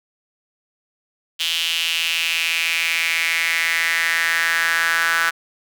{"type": "tone with high-pass filter sweep", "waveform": "sawtooth", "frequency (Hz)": 166.1, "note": "E3", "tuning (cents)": 13, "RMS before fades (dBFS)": -20, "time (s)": [1.39, 5.31], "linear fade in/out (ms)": 20, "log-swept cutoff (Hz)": [3100, 1500], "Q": 4.6, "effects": []}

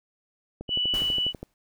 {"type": "click train", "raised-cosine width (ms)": 2, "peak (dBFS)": -22, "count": 11, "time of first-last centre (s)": [0.61, 1.43], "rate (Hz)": 12.2}
{"type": "tone", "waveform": "sine", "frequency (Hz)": 2960, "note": "F#7", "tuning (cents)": 0, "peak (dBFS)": -23, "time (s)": [0.68, 1.33], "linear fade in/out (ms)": 50}
{"type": "noise with exponential decay", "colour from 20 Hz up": "pink", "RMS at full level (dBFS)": -35, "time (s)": [0.94, 1.54], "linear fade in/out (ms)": 1, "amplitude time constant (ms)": 130}
{"effects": []}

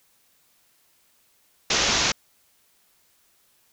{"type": "low-pass noise", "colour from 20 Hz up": "white", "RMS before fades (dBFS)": -22, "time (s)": [1.7, 2.12], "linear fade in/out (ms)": 5, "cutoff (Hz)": 6800, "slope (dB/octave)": 96, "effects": ["white hiss -63 dBFS RMS until 3.72 s"]}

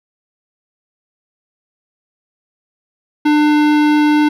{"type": "tone with hard clipping", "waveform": "sine", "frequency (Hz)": 299.3, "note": "D4", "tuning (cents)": 33, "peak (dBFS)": -11, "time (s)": [3.25, 4.29], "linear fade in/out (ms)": 10, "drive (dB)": 18, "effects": []}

